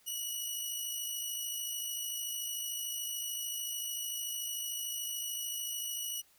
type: tone with amplitude modulation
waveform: 10% pulse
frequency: 2927 Hz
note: F#7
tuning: 19 cents flat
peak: -26 dBFS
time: 0.06-6.22 s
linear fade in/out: 20 ms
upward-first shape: sine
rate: 53.5 Hz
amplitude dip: 35%
effects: white hiss -66 dBFS RMS until 6.38 s